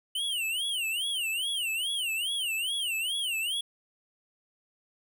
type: tone with vibrato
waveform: square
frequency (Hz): 2960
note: F#7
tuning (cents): 0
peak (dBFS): -29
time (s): 0.15-3.61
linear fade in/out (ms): 5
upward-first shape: sine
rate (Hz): 2.4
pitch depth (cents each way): 220
effects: none